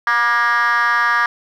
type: tone with frequency modulation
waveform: sine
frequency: 1419 Hz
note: F6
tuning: 27 cents sharp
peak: -10 dBFS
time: 0.07-1.26 s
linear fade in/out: 2 ms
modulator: 231 Hz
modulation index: 1.9
effects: tanh soft clip ceiling -12 dBFS + 8-bit